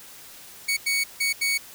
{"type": "tone bursts at uneven times", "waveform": "sawtooth", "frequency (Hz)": 2231, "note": "C#7", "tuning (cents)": 11, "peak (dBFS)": -18, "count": 4, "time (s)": [[0.68, 0.77], [0.86, 1.04], [1.2, 1.33], [1.41, 1.58]], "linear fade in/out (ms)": 10, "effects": ["white hiss -45 dBFS RMS until 1.74 s"]}